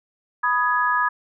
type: chord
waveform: sine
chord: G# minor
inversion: first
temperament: equal with one note detuned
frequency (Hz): 987.8 / 1244.5 / 1673.7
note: B5 / D#6 / G#6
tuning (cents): 0 / 0 / +13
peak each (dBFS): -22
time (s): 0.43-1.09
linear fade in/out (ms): 10
effects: none